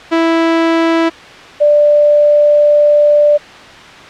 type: tone pair in turn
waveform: sawtooth / sine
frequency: 329.6 / 590 Hz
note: E4 / D5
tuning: 0 / +8 cents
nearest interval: minor seventh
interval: 1008 cents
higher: second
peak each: -5 dBFS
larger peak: neither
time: 0.11-1.1 / 1.6-3.38 s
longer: second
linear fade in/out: 20 ms
effects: white hiss -33 dBFS RMS until 4.09 s + low-pass 3000 Hz 12 dB/octave